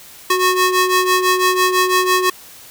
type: ring-modulated tone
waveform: sawtooth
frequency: 732 Hz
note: F#5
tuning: 19 cents flat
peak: -6 dBFS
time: 0.3-2.3 s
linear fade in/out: 5 ms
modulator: 363 Hz
effects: white hiss -40 dBFS RMS until 2.7 s